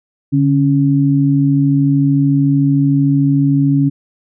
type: tone pair together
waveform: sine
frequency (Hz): 143.74 / 277.2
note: D3 / C#4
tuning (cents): -37 / 0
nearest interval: major seventh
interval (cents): 1137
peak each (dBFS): -12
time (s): 0.32-3.9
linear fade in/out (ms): 20
effects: none